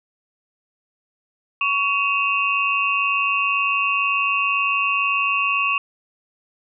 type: tone cluster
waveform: sine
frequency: 1120 / 2547 / 2749 Hz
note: C#6 / D#7 / F7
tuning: +18 / +40 / -28 cents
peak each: -22 dBFS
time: 1.61-5.78 s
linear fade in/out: 2 ms
effects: none